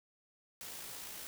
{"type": "noise with amplitude modulation", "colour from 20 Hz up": "white", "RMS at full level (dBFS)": -45, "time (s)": [0.61, 1.27], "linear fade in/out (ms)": 0, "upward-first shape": "sine", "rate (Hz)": 56.8, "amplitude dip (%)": 30, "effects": []}